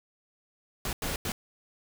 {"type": "noise bursts at uneven times", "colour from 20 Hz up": "pink", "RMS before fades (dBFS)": -32, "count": 3, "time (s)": [[0.85, 0.93], [1.02, 1.16], [1.25, 1.32]], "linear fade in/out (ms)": 2, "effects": []}